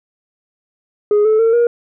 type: tone with pitch steps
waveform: sine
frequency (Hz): 416.2 / 434.6 / 453.9 / 474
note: G#4 / A4 / A#4 / A#4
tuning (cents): +4 / -21 / -46 / +29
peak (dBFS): -7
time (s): 1.11-1.67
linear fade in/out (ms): 2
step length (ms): 140
effects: tanh soft clip ceiling -8 dBFS